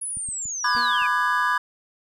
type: linear sweep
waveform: sine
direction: down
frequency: 10548 to 2307 Hz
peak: -27 dBFS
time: 0.01-1.07 s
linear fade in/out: 10 ms
type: clicks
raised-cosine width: 5 ms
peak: -29 / -29 / -32 / -31 / -39 dBFS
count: 5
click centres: 0.171 / 0.288 / 0.456 / 0.751 / 1.02 s
type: chord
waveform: triangle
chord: G# half-diminished seventh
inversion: first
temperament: just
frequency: 996.7 / 1196.1 / 1495.1 / 1661.2 Hz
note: B5 / D6 / F#6 / G#6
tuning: +16 / +31 / +18 / 0 cents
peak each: -22 / -23 / -28 / -22 dBFS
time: 0.64-1.58 s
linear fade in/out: 5 ms
type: tone with exponential decay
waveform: sawtooth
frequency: 239 Hz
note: A#3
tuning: 43 cents sharp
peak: -28 dBFS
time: 0.76-1.1 s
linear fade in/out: 5 ms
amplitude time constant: 72 ms
effects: none